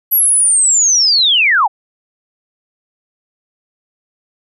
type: linear sweep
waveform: sine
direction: down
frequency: 11840 to 723 Hz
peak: -8 dBFS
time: 0.11-1.68 s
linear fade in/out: 20 ms
effects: none